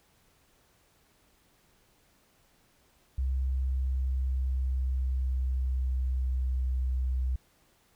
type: tone with pitch glide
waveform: sine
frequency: 65.41 to 63.77 Hz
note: C2 to C2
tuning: 0 to -44 cents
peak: -26 dBFS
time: 3.18-7.36 s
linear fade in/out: 5 ms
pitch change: -44 cents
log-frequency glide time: 3.43-6.7 s
effects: pink hiss -66 dBFS RMS until 7.95 s